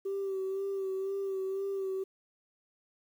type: tone with vibrato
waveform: sine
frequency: 387.5 Hz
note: G4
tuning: 20 cents flat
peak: -30 dBFS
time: 0.05-2.04 s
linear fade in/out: 10 ms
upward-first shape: sine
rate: 2 Hz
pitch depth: 32 cents each way
effects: tanh soft clip ceiling -28 dBFS + 10-bit